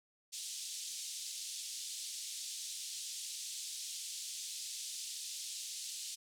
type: band-pass noise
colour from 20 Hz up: white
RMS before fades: -44 dBFS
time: 0.32-6.16 s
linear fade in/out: 20 ms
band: 3300 to 8700 Hz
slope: 24 dB/octave
effects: none